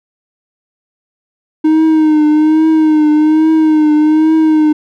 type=tone with vibrato; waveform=triangle; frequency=310 Hz; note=D#4; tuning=6 cents flat; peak=-4 dBFS; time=1.64-4.73 s; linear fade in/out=10 ms; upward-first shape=triangle; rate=1.2 Hz; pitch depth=52 cents each way; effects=none